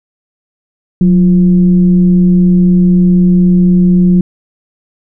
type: tone with frequency modulation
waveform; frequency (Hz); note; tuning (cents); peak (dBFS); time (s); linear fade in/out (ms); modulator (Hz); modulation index
sine; 181; F#3; -38; -4; 1.01-4.21; 2; 163; 0.37
effects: none